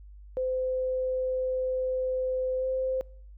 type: tone with pitch glide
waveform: sine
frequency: 514 to 520.3 Hz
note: C5 to C5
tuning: -31 to -10 cents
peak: -26 dBFS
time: 0.37-3.01 s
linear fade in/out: 0 ms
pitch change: +21 cents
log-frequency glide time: 2.58-2.66 s
effects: noise-tail reverb RT60 0.6 s tail -25 dB re dry + added 50 Hz sine -45 dBFS peak until 3.37 s